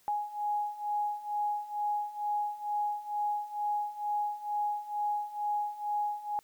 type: beating tone pair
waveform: sine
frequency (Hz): 830.6 / 832.8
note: G#5 / G#5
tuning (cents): 0 / +5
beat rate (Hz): 2.2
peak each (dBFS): -35 / -32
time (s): 0.08-6.39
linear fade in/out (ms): 0
effects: white hiss -65 dBFS RMS until 6.43 s